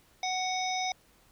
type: harmonic tone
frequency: 743 Hz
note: F#5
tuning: 7 cents sharp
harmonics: 1 / 3 / 5 / 7 / 8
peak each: -31 / -36 / -38 / -39 / -40 dBFS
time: 0.23-0.92 s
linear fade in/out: 2 ms
effects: pink hiss -63 dBFS RMS until 1.31 s